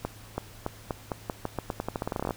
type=accelerating click train; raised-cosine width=1 ms; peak=-15 dBFS; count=22; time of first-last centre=0.05-2.308 s; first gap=330 ms; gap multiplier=0.86; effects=added 106 Hz sine -50 dBFS peak until 2.36 s + pink hiss -50 dBFS RMS until 2.36 s